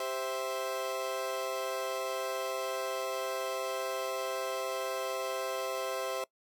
30% pulse chord, C major, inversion second, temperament equal, 392 / 523.3 / 659.3 Hz, G4 / C5 / E5, 0 / 0 / 0 cents, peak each -38 / -33 / -35 dBFS, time 0-6.24 s, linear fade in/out 2 ms, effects noise-tail reverb RT60 0.1 s tail -22 dB re dry

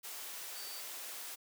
sine tone in noise, 4600 Hz, D8, 37 cents flat, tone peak -49 dBFS, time 0.55-0.82 s, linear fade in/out 20 ms, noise white, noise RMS -45 dBFS, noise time 0.03-1.36 s, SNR -7 dB, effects high-pass 400 Hz 12 dB/octave

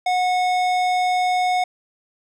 sine tone with tanh clipping, 730 Hz, F#5, 24 cents flat, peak -19 dBFS, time 0.06-1.64 s, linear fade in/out 5 ms, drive 16 dB, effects none

